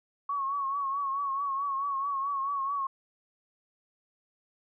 sine tone with vibrato, 1108.7 Hz, C#6, in tune, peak -28 dBFS, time 0.29-2.87 s, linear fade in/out 5 ms, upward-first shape triangle, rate 4.6 Hz, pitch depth 66 cents each way, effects none

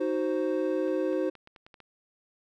triangle chord, C diminished, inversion first, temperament equal with one note detuned, 311.1 / 371.3 / 523.3 Hz, Eb4 / Gb4 / C5, 0 / +6 / 0 cents, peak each -28 dBFS, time 0-1.3 s, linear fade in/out 10 ms
clicks, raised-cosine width 0.3 ms, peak -34 dBFS, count 8, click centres 0.88 / 1.13 / 1.353 / 1.474 / 1.562 / 1.665 / 1.742 / 1.803 s
effects none

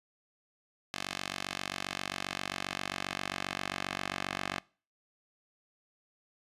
10% pulse tone with band-pass filter sweep, 47.51 Hz, F#1, 47 cents sharp, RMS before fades -38 dBFS, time 0.94-4.59 s, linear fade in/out 0 ms, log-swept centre 3600 to 2200 Hz, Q 0.75, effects noise-tail reverb RT60 0.4 s tail -24 dB re dry + resampled to 32000 Hz

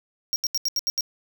square tone bursts, 5590 Hz, F8, 1 cent sharp, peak -22 dBFS, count 7, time 0.33-1.008 s, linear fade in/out 0 ms, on 30 ms, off 78 ms, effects none

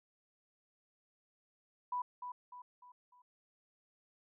sine tone with echo, 987.8 Hz, B5, in tune, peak -34 dBFS, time 1.92-2.02 s, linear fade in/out 5 ms, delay 300 ms, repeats 4, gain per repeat -7 dB, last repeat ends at 3.22 s, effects none

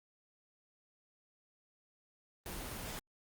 pink noise, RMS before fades -43 dBFS, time 2.46-2.99 s, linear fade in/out 0 ms, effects Opus 24 kbps

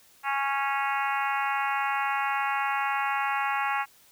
harmonic tone with a mistuned harmonic, 276.3 Hz, C#4, 6 cents flat, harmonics 3 / 4 / 5 / 6 / 7 / 8 / 9 / 10, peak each -29 / -31 / -33 / -35 / -36 / -37 / -38 / -39 dBFS, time 0.23-3.86 s, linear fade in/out 50 ms, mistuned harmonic 8, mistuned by -18 cents, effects white hiss -58 dBFS RMS until 4.11 s

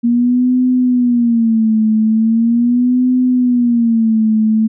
sine tone with vibrato, 234.6 Hz, A#3, 11 cents sharp, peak -9 dBFS, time 0.03-4.68 s, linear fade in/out 20 ms, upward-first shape sine, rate 0.4 Hz, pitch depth 130 cents each way, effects none

